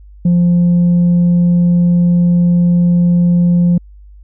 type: tone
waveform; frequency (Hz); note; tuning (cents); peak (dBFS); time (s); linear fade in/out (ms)
sine; 174.61; F3; 0; -5; 0.25-3.78; 5
effects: tanh soft clip ceiling -6 dBFS + added 50 Hz sine -35 dBFS peak until 4.23 s